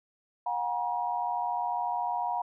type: tone cluster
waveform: sine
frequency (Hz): 720 / 800 / 954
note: F#5 / G5 / A#5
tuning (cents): -47 / +35 / +40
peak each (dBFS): -32 / -35 / -31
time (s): 0.46-2.42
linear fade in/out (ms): 5
effects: none